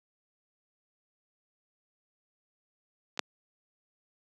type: clicks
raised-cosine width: 0.2 ms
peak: -28 / -8 dBFS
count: 2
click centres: 3.175 / 3.193 s
effects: high-pass 200 Hz 12 dB/octave